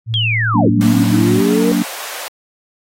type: tone with vibrato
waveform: sine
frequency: 112.4 Hz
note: A2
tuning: 37 cents sharp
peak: -16 dBFS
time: 0.06-1.42 s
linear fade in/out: 50 ms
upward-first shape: square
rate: 5.9 Hz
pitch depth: 15 cents each way
type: linear two-way sweep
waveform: sine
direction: down then up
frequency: 3340 to 178.9 to 479.7 Hz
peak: -15 dBFS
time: 0.14-1.72 s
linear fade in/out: 0 ms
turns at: 0.71 s
type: chord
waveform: sine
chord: Gb augmented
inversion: none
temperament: just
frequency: 185 / 231.2 / 289.1 Hz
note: Gb3 / Bb3 / D4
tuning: 0 / -14 / -27 cents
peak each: -17 / -16 / -16 dBFS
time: 0.54-1.83 s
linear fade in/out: 10 ms
type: high-pass noise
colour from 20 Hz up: pink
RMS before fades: -28 dBFS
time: 0.81-2.28 s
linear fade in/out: 0 ms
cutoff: 560 Hz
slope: 24 dB/octave
effects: AAC 48 kbps